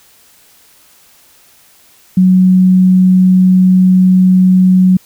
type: tone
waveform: sine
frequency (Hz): 185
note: F#3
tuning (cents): 0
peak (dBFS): -4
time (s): 2.17-4.97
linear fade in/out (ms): 5
effects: white hiss -46 dBFS RMS until 5.05 s